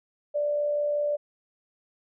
sine tone with amplitude modulation, 587.3 Hz, D5, in tune, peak -22 dBFS, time 0.34-1.17 s, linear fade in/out 20 ms, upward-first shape sine, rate 65.6 Hz, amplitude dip 30%, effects none

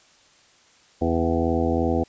harmonic tone with a mistuned harmonic, 82.9 Hz, E2, 10 cents sharp, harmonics 1 / 2 / 3 / 4 / 5 / 6 / 8 / 9 / 10, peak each -26 / -33 / -25 / -26 / -30 / -27 / -31 / -30 / -41 dBFS, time 1.01-2.04 s, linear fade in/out 10 ms, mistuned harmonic 9, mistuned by +15 cents, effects white hiss -56 dBFS RMS until 2.08 s + resampled to 16000 Hz

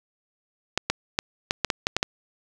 clicks, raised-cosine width 0.2 ms, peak -4 dBFS, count 9, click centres 0.776 / 0.9 / 1.189 / 1.509 / 1.647 / 1.702 / 1.869 / 1.966 / 2.029 s, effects 7-bit

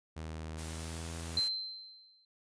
sawtooth tone with pitch glide, 79.2 to 82.66 Hz, D#2 to E2, +31 to +5 cents, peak -36 dBFS, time 0.16-1.4 s, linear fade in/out 10 ms, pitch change +74 cents, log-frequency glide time 0.52-1.09 s
white noise, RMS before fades -46 dBFS, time 0.57-1.49 s, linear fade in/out 20 ms
sine tone with exponential decay, 4102 Hz, C8, 35 cents flat, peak -26 dBFS, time 1.37-2.25 s, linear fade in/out 2 ms, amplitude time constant 190 ms
effects resampled to 22050 Hz

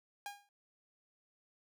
sawtooth tone with exponential decay, 812 Hz, G#5, 39 cents flat, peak -35 dBFS, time 0.26-0.49 s, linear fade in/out 1 ms, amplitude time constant 50 ms, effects none

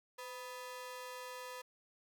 sawtooth ring-modulated tone, 747 Hz, F#5, 16 cents sharp, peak -38 dBFS, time 0.18-1.62 s, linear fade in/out 10 ms, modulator 239 Hz, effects none

